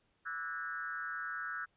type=tone with frequency modulation; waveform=sine; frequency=1472 Hz; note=F#6; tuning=9 cents flat; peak=-37 dBFS; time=0.25-1.66 s; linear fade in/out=20 ms; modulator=159 Hz; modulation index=1.3; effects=pink hiss -75 dBFS RMS until 1.76 s + resampled to 8000 Hz